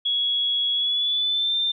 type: tone with pitch glide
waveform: sine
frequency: 3345 to 3585 Hz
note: G#7 to A7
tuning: +12 to +32 cents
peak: -20 dBFS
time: 0.05-1.72 s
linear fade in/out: 10 ms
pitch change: +120 cents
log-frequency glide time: 0.73-1.56 s
effects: none